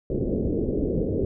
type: low-pass noise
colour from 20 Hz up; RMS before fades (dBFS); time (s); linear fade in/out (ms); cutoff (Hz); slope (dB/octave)
white; -25; 0.1-1.25; 2; 490; 48
effects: none